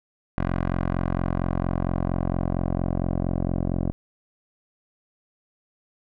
10% pulse tone with low-pass filter sweep, 44.35 Hz, F1, 27 cents sharp, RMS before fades -25 dBFS, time 0.38-3.92 s, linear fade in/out 0 ms, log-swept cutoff 1600 to 510 Hz, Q 1.1, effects none

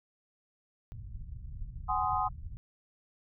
pink low-pass noise, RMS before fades -42 dBFS, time 0.92-2.57 s, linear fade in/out 0 ms, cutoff 120 Hz, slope 24 dB/octave
sine chord, Ab dominant seventh, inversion third, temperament just, 747.5 / 830.6 / 1038.3 / 1245.9 Hz, Gb5 / Ab5 / C6 / Eb6, +17 / 0 / -14 / +2 cents, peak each -33 dBFS, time 1.88-2.29 s, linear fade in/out 20 ms
effects none

